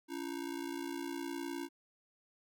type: ring-modulated tone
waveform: square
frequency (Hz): 311.1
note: D#4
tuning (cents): 0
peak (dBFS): -36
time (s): 0.08-1.69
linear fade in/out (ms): 50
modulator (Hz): 29.8
effects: none